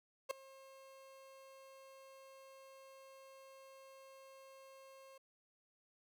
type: tone with ADSR envelope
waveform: 30% pulse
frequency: 536 Hz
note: C5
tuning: 42 cents sharp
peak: -31 dBFS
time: 0.29-5.18 s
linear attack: 19 ms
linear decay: 4 ms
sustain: -23 dB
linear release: 6 ms
effects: none